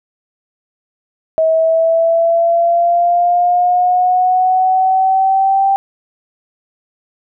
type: linear sweep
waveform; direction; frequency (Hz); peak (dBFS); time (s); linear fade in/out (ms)
sine; up; 640 to 785; -9; 1.38-5.76; 0
effects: none